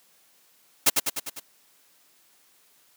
white noise with echo, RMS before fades -17 dBFS, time 0.86-0.9 s, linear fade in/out 10 ms, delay 100 ms, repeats 5, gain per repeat -4 dB, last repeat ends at 1.4 s, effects white hiss -61 dBFS RMS until 2.96 s + high-pass 150 Hz 12 dB/octave

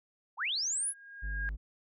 sine linear sweep, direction up, 698.5 to 11000 Hz, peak -30 dBFS, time 0.37-0.94 s, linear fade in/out 50 ms
sine tone with exponential growth, 1627 Hz, G#6, 36 cents flat, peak -32 dBFS, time 0.47-1.49 s, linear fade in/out 0 ms, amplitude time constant 220 ms
triangle tone, 51 Hz, G#1, 31 cents flat, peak -32 dBFS, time 1.22-1.57 s, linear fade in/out 20 ms
effects none

